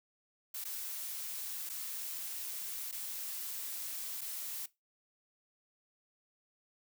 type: noise with dropouts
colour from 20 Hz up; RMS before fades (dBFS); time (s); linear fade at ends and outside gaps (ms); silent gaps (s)
blue; -41; 0.54-4.66; 5; 0.642-0.651 / 1.693-1.697 / 2.914-2.924 / 4.21-4.214
effects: noise-tail reverb RT60 0.2 s tail -19 dB re dry